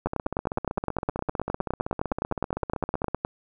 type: two click trains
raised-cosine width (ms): 1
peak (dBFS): -11 / -15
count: 32 / 48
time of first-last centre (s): 0.06-3.249 / 0.07-3.083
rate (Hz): 9.72 / 15.6
effects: none